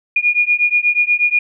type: beating tone pair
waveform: sine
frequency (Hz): 2433 / 2441.3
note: D#7 / D#7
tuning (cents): -39 / -34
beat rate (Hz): 8.3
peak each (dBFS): -15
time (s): 0.16-1.39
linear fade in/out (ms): 5
effects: none